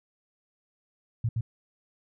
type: tone with echo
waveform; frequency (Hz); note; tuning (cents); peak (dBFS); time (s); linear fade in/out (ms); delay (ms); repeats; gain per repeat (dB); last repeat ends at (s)
sine; 114.2; A#2; -35; -23; 1.24-1.29; 5; 120; 1; -2; 1.41
effects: none